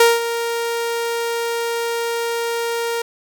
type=tone with ADSR envelope; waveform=sawtooth; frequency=466.2 Hz; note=A#4; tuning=in tune; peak=-4 dBFS; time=0-3.02 s; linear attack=4 ms; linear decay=190 ms; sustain=-12 dB; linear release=5 ms; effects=none